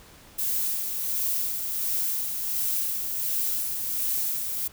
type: noise with tremolo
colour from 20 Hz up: violet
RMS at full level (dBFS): -26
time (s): 0.38-4.68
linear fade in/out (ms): 10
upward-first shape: sine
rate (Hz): 1.4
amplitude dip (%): 40
effects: pink hiss -51 dBFS RMS until 4.72 s